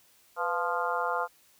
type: harmonic tone with a mistuned harmonic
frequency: 174.61 Hz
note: F3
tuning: in tune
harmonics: 3 / 4 / 5 / 6 / 7 / 8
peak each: -34 / -34 / -34 / -34 / -34 / -34 dBFS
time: 0.36-1.28 s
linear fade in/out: 50 ms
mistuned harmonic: 3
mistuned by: -77 cents
effects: white hiss -62 dBFS RMS until 1.59 s

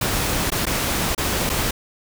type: noise with dropouts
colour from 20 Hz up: pink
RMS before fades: -22 dBFS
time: 0.01-1.71 s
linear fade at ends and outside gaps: 5 ms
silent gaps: 0.503-0.518 / 0.655-0.666 / 1.149-1.178 / 1.494-1.498 s
effects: none

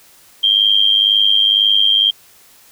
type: tone with amplitude modulation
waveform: sine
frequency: 3191 Hz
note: G7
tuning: 30 cents sharp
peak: -6 dBFS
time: 0.43-2.11 s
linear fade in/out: 10 ms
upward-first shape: sine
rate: 102 Hz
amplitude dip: 80%
effects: white hiss -47 dBFS RMS until 2.71 s

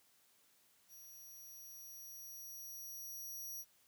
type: tone with level ramp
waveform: 10% pulse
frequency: 5780 Hz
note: F#8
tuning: 41 cents flat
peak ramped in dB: -49 to -38 dBFS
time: 0.88-3.65 s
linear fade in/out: 50 ms
effects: white hiss -71 dBFS RMS until 3.87 s + high-pass 60 Hz 12 dB/octave

